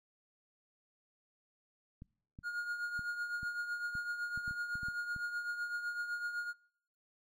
clicks, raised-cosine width 5 ms, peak -36 dBFS, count 12, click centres 2.021 / 2.389 / 2.993 / 3.431 / 3.953 / 4.376 / 4.479 / 4.51 / 4.755 / 4.832 / 4.885 / 5.163 s
triangle tone with tremolo, 1428 Hz, F6, 38 cents sharp, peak -31 dBFS, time 2.43-6.54 s, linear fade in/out 50 ms, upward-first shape triangle, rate 7.9 Hz, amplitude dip 60%
effects noise-tail reverb RT60 0.7 s tail -25 dB re dry

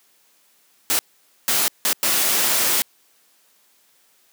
white noise bursts at uneven times, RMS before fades -19 dBFS, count 4, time 0.9-0.99 / 1.48-1.68 / 1.85-1.93 / 2.03-2.82 s, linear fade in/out 0 ms, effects white hiss -59 dBFS RMS until 4.32 s + high-pass 200 Hz 12 dB/octave

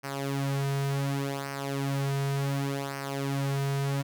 sawtooth tone with flanger, 138.6 Hz, C#3, in tune, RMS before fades -30 dBFS, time 0.03-4.03 s, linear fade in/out 20 ms, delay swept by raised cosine 0.27 to 3.77 ms, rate 0.68 Hz, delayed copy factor -0.7, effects none

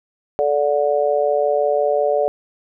harmonic tone, 145.5 Hz, D3, 16 cents flat, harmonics 3 / 4 / 5, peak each -20 / -17 / -22 dBFS, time 0.39-2.28 s, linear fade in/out 0 ms, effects none

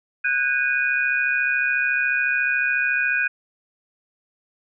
sine tone cluster, 1484 / 1618 / 2475 Hz, F#6 / G#6 / D#7, +5 / -46 / -10 cents, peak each -23 dBFS, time 0.24-3.28 s, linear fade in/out 10 ms, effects none

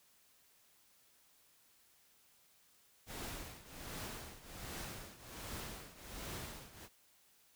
pink noise with tremolo, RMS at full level -44 dBFS, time 3.06-6.89 s, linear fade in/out 50 ms, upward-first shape triangle, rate 1.3 Hz, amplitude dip 85%, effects white hiss -69 dBFS RMS until 7.55 s

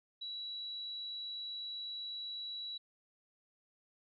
sine tone, 3916 Hz, B7, 15 cents flat, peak -40 dBFS, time 0.21-2.78 s, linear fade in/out 10 ms, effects none

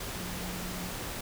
sine tone in noise, 180.5 Hz, F#3, 43 cents flat, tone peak -40 dBFS, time 0.16-0.93 s, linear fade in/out 5 ms, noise pink, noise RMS -38 dBFS, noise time 0-1.21 s, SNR -5 dB, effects none

